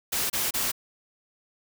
white noise bursts, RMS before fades -27 dBFS, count 3, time 0.12-0.718 s, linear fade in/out 10 ms, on 180 ms, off 29 ms, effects none

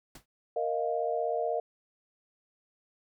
pink noise with exponential decay, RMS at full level -43 dBFS, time 0.15-0.26 s, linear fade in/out 5 ms, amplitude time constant 23 ms
sine chord, Bb suspended fourth, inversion none, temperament equal, 466.2 / 622.3 / 698.5 Hz, Bb4 / Eb5 / F5, 0 / 0 / 0 cents, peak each -32 dBFS, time 0.56-1.6 s, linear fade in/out 5 ms
effects none

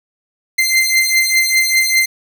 sawtooth beating tone pair, 2079 / 2084 Hz, C7 / C7, -12 / -7 cents, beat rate 5 Hz, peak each -11 dBFS, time 0.58-2.06 s, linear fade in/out 10 ms, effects none

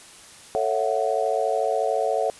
sine chord, F# minor seventh, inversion first, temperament just, 444 / 555 / 666 / 740 Hz, A4 / C#5 / E5 / F#5, +16 / +2 / +18 / 0 cents, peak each -26 dBFS, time 0.55-2.3 s, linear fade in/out 0 ms, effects white hiss -46 dBFS RMS until 2.39 s + resampled to 24000 Hz

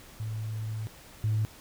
sine tone pair in turn, 109.3 / 108.23 Hz, A2 / A2, -11 / -28 cents, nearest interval unison, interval 17 cents, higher first, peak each -31 / -23 dBFS, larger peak second, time 0.2-0.87 / 1.24-1.45 s, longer first, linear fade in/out 0 ms, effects tanh soft clip ceiling -20 dBFS + pink hiss -51 dBFS RMS until 1.6 s

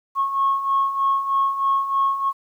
sine beating tone pair, 1091 / 1094.2 Hz, C#6 / C#6, -28 / -23 cents, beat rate 3.2 Hz, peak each -24 / -18 dBFS, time 0.15-2.33 s, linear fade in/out 50 ms, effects tanh soft clip ceiling -11 dBFS + 9-bit

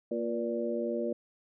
harmonic tone with a mistuned harmonic, 116.54 Hz, A#2, in tune, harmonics 2 / 3 / 4 / 5, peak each -35 / -35 / -35 / -35 dBFS, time 0.11-1.13 s, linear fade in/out 5 ms, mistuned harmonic 4, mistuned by +51 cents, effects none

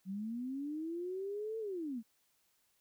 sine linear two-way sweep, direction up then down, 183.5 to 451.5 to 211 Hz, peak -37 dBFS, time 0.05-2.03 s, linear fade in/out 50 ms, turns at 1.59 s, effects white hiss -75 dBFS RMS until 2.8 s

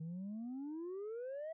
sine exponential sweep, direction up, 155.56 to 659.3 Hz, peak -39 dBFS, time 0-1.53 s, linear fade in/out 10 ms, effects tanh soft clip ceiling -40 dBFS

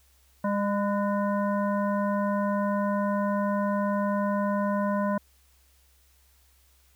harmonic tone with a mistuned harmonic, 202.3 Hz, G#3, 45 cents flat, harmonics 1 / 3 / 5 / 7 / 9, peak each -26 / -29 / -31 / -38 / -46 dBFS, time 0.44-5.18 s, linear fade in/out 5 ms, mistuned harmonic 7, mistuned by +73 cents, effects added 66 Hz sine -61 dBFS peak until 6.95 s + white hiss -64 dBFS RMS until 6.95 s

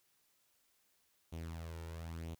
sawtooth tone with flanger, 82.41 Hz, E2, in tune, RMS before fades -45 dBFS, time 1.32-2.35 s, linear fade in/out 10 ms, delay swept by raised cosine 0.3 to 2.2 ms, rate 1 Hz, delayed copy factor +0.6, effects white hiss -75 dBFS RMS until 2.39 s

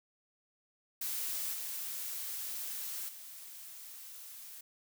blue noise with level steps, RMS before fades -37 / -40 / -49 dBFS, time 1.01-4.61 s, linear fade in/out 5 ms, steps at 1.53 / 3.08 s, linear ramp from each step 10 ms, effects none

